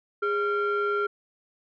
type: tone pair together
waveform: sine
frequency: 410 / 1379.1 Hz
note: G#4 / F6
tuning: -22 / -22 cents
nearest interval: octave + major sixth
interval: 2100 cents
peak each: -24 dBFS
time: 0.22-1.07 s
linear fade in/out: 10 ms
effects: tanh soft clip ceiling -20 dBFS